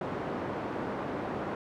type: band-pass noise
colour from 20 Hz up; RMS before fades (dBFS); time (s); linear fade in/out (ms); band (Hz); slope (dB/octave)
pink; -35; 0.01-1.55; 2; 190 to 1100; 12
effects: none